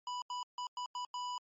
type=tone bursts at uneven times; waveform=square; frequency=987.8 Hz; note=B5; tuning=in tune; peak=-38 dBFS; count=6; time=0.07-0.22 / 0.3-0.43 / 0.58-0.67 / 0.77-0.86 / 0.95-1.05 / 1.14-1.38 s; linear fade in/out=2 ms; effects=MP3 32 kbps